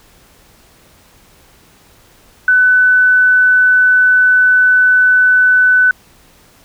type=tone; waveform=sine; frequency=1500 Hz; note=F#6; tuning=23 cents sharp; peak=-6 dBFS; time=2.48-5.91 s; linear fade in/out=2 ms; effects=pink hiss -47 dBFS RMS until 6.64 s